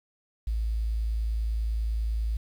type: tone with quantisation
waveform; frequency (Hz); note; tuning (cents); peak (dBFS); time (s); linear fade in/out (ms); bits
sine; 55; A1; 0; -25; 0.47-2.37; 5; 9
effects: none